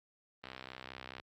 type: click train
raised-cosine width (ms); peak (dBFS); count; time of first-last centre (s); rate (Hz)
0.3; -28; 50; 0.44-1.199; 64.6
effects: high-pass 60 Hz 12 dB/octave + Opus 32 kbps